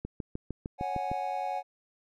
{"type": "click train", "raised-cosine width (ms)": 3, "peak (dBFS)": -22, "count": 8, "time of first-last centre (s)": [0.05, 1.115], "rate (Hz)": 6.57}
{"type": "chord", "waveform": "triangle", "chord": "C# suspended fourth", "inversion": "none", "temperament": "equal", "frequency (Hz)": [554.4, 740, 830.6], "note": ["C#5", "F#5", "G#5"], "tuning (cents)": [0, 0, 0], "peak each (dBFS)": [-37, -31, -33], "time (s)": [0.78, 1.63], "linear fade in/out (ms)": 50}
{"effects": []}